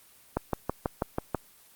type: click train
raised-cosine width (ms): 1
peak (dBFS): -12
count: 7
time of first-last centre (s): 0.37-1.347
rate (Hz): 6.14
effects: white hiss -57 dBFS RMS until 1.75 s + Opus 24 kbps